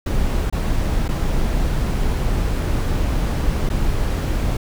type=noise with dropouts; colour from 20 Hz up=brown; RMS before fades=-19 dBFS; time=0.06-4.57 s; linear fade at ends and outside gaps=5 ms; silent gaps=0.5-0.525 / 1.081-1.088 / 3.692-3.699 s; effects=none